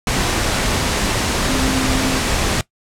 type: tone in noise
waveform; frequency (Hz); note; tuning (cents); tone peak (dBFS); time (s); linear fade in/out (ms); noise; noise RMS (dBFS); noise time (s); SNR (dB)
sine; 261.4; C4; -1; -20; 1.49-2.19; 2; pink; -18; 0.07-2.61; -5
effects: noise-tail reverb RT60 0.1 s tail -19 dB re dry + low-pass 9000 Hz 12 dB/octave